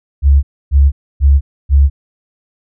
sine tone bursts, 69.8 Hz, C#2, 13 cents sharp, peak -4 dBFS, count 4, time 0.22-1.9 s, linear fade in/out 50 ms, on 210 ms, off 280 ms, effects none

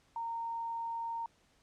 sine tone, 922 Hz, A#5, 19 cents flat, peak -35 dBFS, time 0.16-1.26 s, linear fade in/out 2 ms, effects pink hiss -69 dBFS RMS until 1.62 s + low-pass 8000 Hz 12 dB/octave

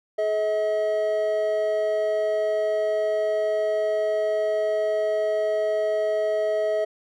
triangle tone pair together, 426.4 / 638.9 Hz, G#4 / D#5, +46 / +46 cents, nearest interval perfect fifth, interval 700 cents, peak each -25 / -20 dBFS, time 0.18-6.85 s, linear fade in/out 10 ms, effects none

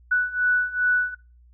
sine beating tone pair, 1480 / 1482.5 Hz, F#6 / F#6, 0 / +3 cents, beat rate 2.5 Hz, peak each -24 / -21 dBFS, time 0.11-1.15 s, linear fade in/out 10 ms, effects noise-tail reverb RT60 0.3 s tail -22 dB re dry + added 60 Hz sine -50 dBFS peak until 1.53 s

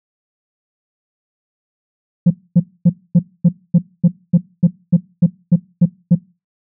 sine tone bursts, 174.3 Hz, F3, 3 cents flat, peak -3 dBFS, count 14, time 2.26-6.154 s, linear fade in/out 10 ms, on 46 ms, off 250 ms, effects noise-tail reverb RT60 0.3 s tail -22 dB re dry + tanh soft clip ceiling -4 dBFS

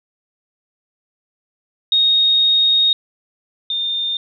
sine tone pair in turn, 3729 / 3623 Hz, A#7 / A7, 0 / +50 cents, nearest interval unison, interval 50 cents, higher first, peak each -11 / -18 dBFS, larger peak first, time 1.92-2.93 / 3.7-4.17 s, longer first, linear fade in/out 2 ms, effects none

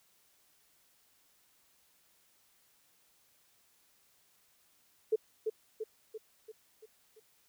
sine tone with echo, 436.8 Hz, A4, 13 cents flat, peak -24 dBFS, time 5.12-5.16 s, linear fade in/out 10 ms, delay 340 ms, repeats 6, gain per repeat -5 dB, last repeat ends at 7.2 s, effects white hiss -69 dBFS RMS until 7.48 s

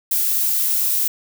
violet noise, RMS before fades -19 dBFS, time 0.11-1.08 s, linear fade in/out 5 ms, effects none

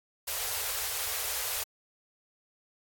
white band-stop noise, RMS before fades -33 dBFS, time 0.27-1.64 s, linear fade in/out 10 ms, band 110 to 410 Hz, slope 96 dB/octave, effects AAC 64 kbps

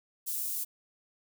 white high-pass noise, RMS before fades -34 dBFS, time 0.26-0.65 s, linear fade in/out 20 ms, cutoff 9100 Hz, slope 12 dB/octave, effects none

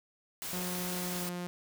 white noise, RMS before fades -39 dBFS, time 0.42-1.29 s, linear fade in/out 0 ms
sawtooth tone with pitch glide, 180.1 to 177.11 Hz, F#3 to F3, -46 to +25 cents, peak -32 dBFS, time 0.53-1.47 s, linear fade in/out 0 ms, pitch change -29 cents, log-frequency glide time 1.02-1.28 s
effects none

